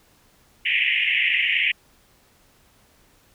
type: band-pass noise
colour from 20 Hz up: pink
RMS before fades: -21 dBFS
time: 0.65-1.72 s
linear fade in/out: 10 ms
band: 1900 to 3000 Hz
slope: 96 dB/octave
effects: pink hiss -58 dBFS RMS until 3.34 s